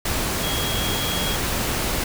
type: tone in noise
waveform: sine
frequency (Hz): 3288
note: G#7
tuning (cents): -18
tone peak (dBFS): -28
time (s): 0.43-1.36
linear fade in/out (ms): 5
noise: pink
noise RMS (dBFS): -24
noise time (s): 0.05-2.04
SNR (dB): -7
effects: none